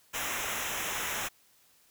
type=noise with comb filter; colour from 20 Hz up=pink; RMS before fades=-34 dBFS; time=0.13-1.29 s; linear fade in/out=20 ms; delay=0.22 ms; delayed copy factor=-0.85; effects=white hiss -64 dBFS RMS until 1.9 s